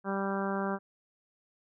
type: harmonic tone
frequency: 196 Hz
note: G3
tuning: in tune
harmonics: 1 / 2 / 3 / 4 / 5 / 6 / 7 / 8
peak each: -33 / -36 / -38 / -39 / -40 / -41 / -41 / -42 dBFS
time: 0.04-0.79 s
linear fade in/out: 50 ms
effects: none